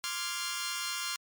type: chord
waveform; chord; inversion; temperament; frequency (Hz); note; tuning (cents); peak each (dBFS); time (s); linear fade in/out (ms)
10% pulse; D half-diminished seventh; third; equal; 1046.5 / 1174.7 / 1396.9 / 1661.2; C6 / D6 / F6 / Ab6; 0 / 0 / 0 / 0; -30 / -33 / -28 / -33; 0.04-1.16; 0
effects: MP3 96 kbps